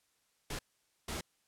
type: noise bursts at uneven times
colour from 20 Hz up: pink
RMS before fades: -39 dBFS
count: 2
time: 0.5-0.59 / 1.08-1.21 s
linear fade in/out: 5 ms
effects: white hiss -75 dBFS RMS until 1.47 s + low-pass 11000 Hz 12 dB/octave